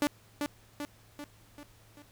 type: tone with echo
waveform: sawtooth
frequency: 291.4 Hz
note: D4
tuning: 13 cents flat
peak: -21 dBFS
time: 0.02-0.07 s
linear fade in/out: 0 ms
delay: 390 ms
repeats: 5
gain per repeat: -5 dB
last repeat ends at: 2.02 s
effects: added 109 Hz sine -61 dBFS peak until 2.11 s + pink hiss -61 dBFS RMS until 2.11 s